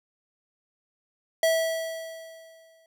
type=tone with exponential decay; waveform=square; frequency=652 Hz; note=E5; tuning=19 cents flat; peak=-19 dBFS; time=1.43-2.86 s; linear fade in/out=2 ms; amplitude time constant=310 ms; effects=none